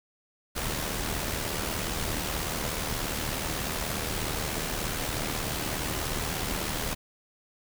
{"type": "noise with amplitude modulation", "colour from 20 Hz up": "pink", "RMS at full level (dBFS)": -29, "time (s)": [0.55, 6.95], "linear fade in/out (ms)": 20, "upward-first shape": "sine", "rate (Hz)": 76.7, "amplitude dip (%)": 50, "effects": []}